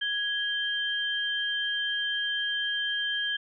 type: tone pair together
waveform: sine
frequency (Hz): 1661.2 / 3152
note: G#6 / G7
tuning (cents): 0 / +9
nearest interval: major seventh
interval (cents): 1109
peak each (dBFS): -30 / -29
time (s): 0.01-3.37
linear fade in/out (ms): 10
effects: none